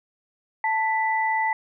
sine tone pair together, 883 / 1982.3 Hz, A5 / B6, +6 / +6 cents, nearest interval octave + major second, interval 1400 cents, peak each -22 / -25 dBFS, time 0.64-1.53 s, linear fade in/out 2 ms, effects none

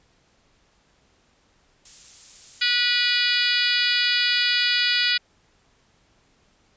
violet noise, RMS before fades -37 dBFS, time 1.85-5.12 s, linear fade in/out 5 ms
harmonic tone, 488 Hz, B4, 21 cents flat, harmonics 3 / 4 / 5 / 6 / 7 / 8 / 9 / 10, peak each -27 / -27 / -27 / -27 / -27 / -27 / -27 / -27 dBFS, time 2.61-5.18 s, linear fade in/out 10 ms
effects pink hiss -62 dBFS RMS until 6.76 s + resampled to 16000 Hz

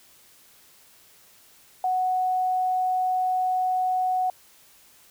sine tone, 740 Hz, F#5, in tune, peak -21 dBFS, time 1.84-4.3 s, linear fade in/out 2 ms, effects white hiss -55 dBFS RMS until 5.1 s

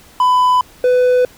triangle tone pair in turn, 1001 / 499.6 Hz, B5 / B4, +23 / +20 cents, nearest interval octave, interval 1203 cents, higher first, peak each -7 / -7 dBFS, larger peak neither, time 0.2-0.61 / 0.84-1.25 s, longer neither, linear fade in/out 2 ms, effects pink hiss -44 dBFS RMS until 1.37 s

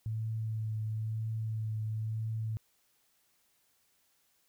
sine tone with vibrato, 110 Hz, A2, in tune, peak -32 dBFS, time 0.06-2.57 s, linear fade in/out 0 ms, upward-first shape triangle, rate 1 Hz, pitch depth 21 cents each way, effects white hiss -72 dBFS RMS until 4.48 s

